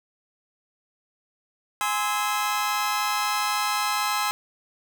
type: chord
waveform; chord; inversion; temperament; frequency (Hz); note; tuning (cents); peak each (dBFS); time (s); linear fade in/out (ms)
sawtooth; Ab augmented; none; just; 830.6 / 1038.3 / 1297.8; Ab5 / C6 / E6; 0 / -14 / -27; -24; 1.81-4.31; 0
effects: none